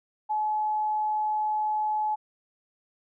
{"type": "tone", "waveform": "sine", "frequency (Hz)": 854, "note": "G#5", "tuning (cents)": 48, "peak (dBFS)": -24, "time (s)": [0.29, 2.16], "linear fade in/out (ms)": 20, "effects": []}